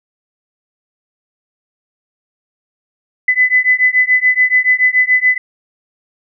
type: beating tone pair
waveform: sine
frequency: 2004 / 2011 Hz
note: B6 / B6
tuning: +25 / +31 cents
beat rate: 7 Hz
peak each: -12 dBFS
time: 3.28-5.38 s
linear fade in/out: 5 ms
effects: none